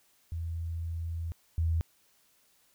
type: tone pair in turn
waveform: sine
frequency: 83.1 / 82.05 Hz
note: E2 / E2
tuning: +15 / -8 cents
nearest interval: unison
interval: 23 cents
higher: first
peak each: -32 / -25 dBFS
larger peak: second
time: 0.32-1.32 / 1.58-1.81 s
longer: first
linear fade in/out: 0 ms
effects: white hiss -67 dBFS RMS until 2.74 s